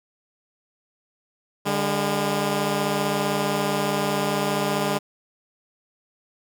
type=tone pair together; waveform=10% pulse; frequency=146.83 / 202.6 Hz; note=D3 / G#3; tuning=0 / -43 cents; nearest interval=tritone; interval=557 cents; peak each=-18 / -15 dBFS; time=1.65-4.99 s; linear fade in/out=20 ms; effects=none